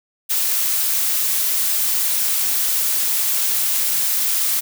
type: noise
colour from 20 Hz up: blue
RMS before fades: -19 dBFS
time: 0.29-4.61 s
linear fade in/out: 20 ms
effects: none